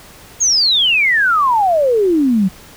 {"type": "exponential sweep", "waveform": "sine", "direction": "down", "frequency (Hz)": [6760, 180], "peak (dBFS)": -10, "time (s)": [0.4, 2.49], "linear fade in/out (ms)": 20, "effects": ["pink hiss -40 dBFS RMS until 2.76 s"]}